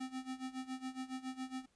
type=tone with tremolo; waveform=square; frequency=259.6 Hz; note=C4; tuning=13 cents flat; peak=-39 dBFS; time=0-1.66 s; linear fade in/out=10 ms; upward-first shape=sine; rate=7.2 Hz; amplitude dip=85%; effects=pink hiss -75 dBFS RMS until 1.75 s + resampled to 22050 Hz